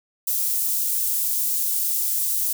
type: high-pass noise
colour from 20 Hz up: white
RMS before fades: -23 dBFS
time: 0.27-2.53 s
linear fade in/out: 5 ms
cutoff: 9100 Hz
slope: 12 dB/octave
effects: none